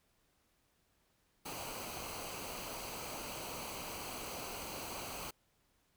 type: noise with comb filter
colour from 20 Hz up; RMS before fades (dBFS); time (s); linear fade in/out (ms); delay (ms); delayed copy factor
pink; -44; 1.45-5.31; 10; 0.56; -0.6
effects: pink hiss -75 dBFS RMS until 5.96 s

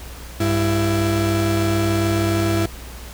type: tone pair together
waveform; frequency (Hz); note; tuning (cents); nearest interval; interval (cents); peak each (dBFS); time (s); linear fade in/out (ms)
35% pulse; 99 / 333; G2 / E4; +18 / +18; octave + major sixth; 2100; -18; 0.4-2.66; 5
effects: added 60 Hz sine -34 dBFS peak until 3.13 s + pink hiss -39 dBFS RMS until 3.13 s

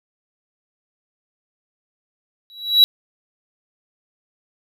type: tone with exponential growth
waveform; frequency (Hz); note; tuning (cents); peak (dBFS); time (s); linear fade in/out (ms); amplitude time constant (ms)
triangle; 3904; B7; -21; -3; 2.5-2.84; 0; 73
effects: none

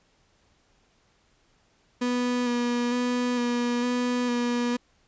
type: tone with vibrato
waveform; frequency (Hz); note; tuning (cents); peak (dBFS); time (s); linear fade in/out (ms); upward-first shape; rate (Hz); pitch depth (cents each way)
35% pulse; 243.7; B3; -23; -22; 2.01-4.77; 10; square; 1.1; 17
effects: pink hiss -65 dBFS RMS until 5.07 s + resampled to 16000 Hz

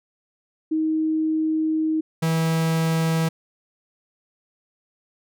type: tone pair in turn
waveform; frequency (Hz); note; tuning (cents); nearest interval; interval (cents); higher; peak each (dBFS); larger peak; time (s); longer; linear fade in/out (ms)
sine / 45% pulse; 315 / 162.49; D#4 / E3; +21 / -25; major seventh; 1146; first; -19; neither; 0.71-2.01 / 2.22-3.29; first; 10
effects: none

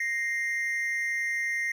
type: tone pair together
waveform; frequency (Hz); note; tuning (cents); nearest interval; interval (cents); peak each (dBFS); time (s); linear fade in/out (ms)
triangle; 1864.7 / 2096; A#6 / C7; 0 / +2; major second; 202; -28; 0-1.72; 5
effects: none

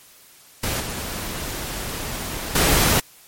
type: noise with level steps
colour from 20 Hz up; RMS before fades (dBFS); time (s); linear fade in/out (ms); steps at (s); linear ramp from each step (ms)
pink; -24 / -29 / -17; 0.63-3; 5; 0.8 / 2.55; 5
effects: white hiss -49 dBFS RMS until 3.27 s + MP3 64 kbps

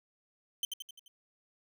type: tone with echo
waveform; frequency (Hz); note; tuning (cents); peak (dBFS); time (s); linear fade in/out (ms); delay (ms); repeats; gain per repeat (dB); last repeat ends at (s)
sawtooth; 3091; G7; -25; -27; 0.63-0.65; 2; 86; 5; -5; 1.08
effects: none

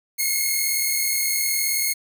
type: tone pair together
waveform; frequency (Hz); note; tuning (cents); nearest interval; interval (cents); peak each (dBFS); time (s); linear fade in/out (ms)
5% pulse; 2145 / 2184; C7 / C#7; +42 / -26; unison; 32; -13; 0.18-1.94; 20
effects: none

